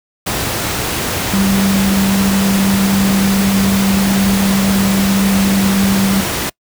sine tone in noise, 195.5 Hz, G3, 4 cents flat, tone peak -11 dBFS, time 1.33-6.21 s, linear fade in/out 10 ms, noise pink, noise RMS -18 dBFS, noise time 0.26-6.5 s, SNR +4 dB, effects noise-tail reverb RT60 0.1 s tail -26 dB re dry + high-pass 60 Hz 12 dB/octave

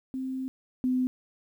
sine tone pair in turn, 261.5 / 254.6 Hz, C4 / C4, -1 / -47 cents, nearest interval unison, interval 46 cents, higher first, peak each -30 / -23 dBFS, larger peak second, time 0.14-0.48 / 0.84-1.07 s, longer first, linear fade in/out 0 ms, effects 10-bit

